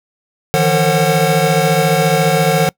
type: tone cluster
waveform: square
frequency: 153.8 / 168.2 / 452.7 / 539 / 739 Hz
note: D#3 / E3 / A4 / C#5 / F#5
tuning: -20 / +35 / +49 / -49 / -2 cents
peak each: -18 dBFS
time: 0.54-2.69 s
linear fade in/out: 0 ms
effects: noise-tail reverb RT60 0.1 s tail -25 dB re dry